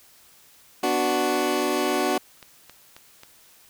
20% pulse chord, B minor, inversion none, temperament equal, 246.9 / 293.7 / 370 Hz, B3 / D4 / F#4, 0 / 0 / 0 cents, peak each -24 / -21 / -19 dBFS, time 0.83-2.18 s, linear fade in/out 5 ms
click train, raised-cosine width 0.2 ms, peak -25 dBFS, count 6, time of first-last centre 1.89-3.234 s, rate 3.72 Hz
effects white hiss -54 dBFS RMS until 3.69 s

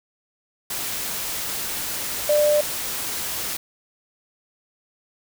sine tone in noise, 594 Hz, D5, 20 cents sharp, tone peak -15 dBFS, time 2.29-2.61 s, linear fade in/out 5 ms, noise white, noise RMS -28 dBFS, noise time 0.7-3.57 s, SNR +10 dB, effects none

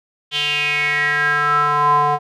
square tone with band-pass filter sweep, 147.1 Hz, D3, 3 cents sharp, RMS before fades -17 dBFS, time 0.31-2.19 s, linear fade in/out 50 ms, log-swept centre 3200 to 850 Hz, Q 6.9, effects none

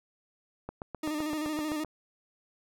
click train, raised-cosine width 1 ms, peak -23 dBFS, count 10, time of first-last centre 0.69-1.847 s, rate 7.78 Hz
40% pulse tone with vibrato, 305.2 Hz, D#4, 33 cents flat, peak -30 dBFS, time 1.03-1.84 s, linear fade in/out 5 ms, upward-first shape square, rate 13 Hz, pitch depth 37 cents each way
effects none

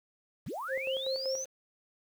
sine linear sweep, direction up, 69.3 to 6272 Hz, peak -35 dBFS, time 0.46-1.45 s, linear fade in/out 10 ms
sine tone with tremolo, 530 Hz, C5, 22 cents sharp, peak -30 dBFS, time 0.68-1.46 s, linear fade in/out 50 ms, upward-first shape square, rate 5.2 Hz, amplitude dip 60%
effects 9-bit

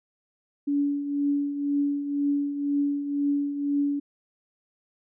sine tone with tremolo, 285.5 Hz, D4, 49 cents flat, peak -20 dBFS, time 0.67-4 s, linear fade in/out 10 ms, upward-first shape triangle, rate 2 Hz, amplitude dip 65%, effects none

